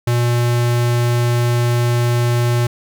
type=tone; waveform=square; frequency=120.1 Hz; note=B2; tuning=48 cents flat; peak=-14 dBFS; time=0.07-2.67 s; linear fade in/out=5 ms; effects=none